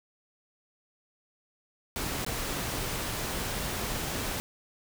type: noise with dropouts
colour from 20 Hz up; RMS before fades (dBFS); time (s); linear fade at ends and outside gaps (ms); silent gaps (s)
pink; -33; 1.96-4.4; 0; 2.248-2.264
effects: none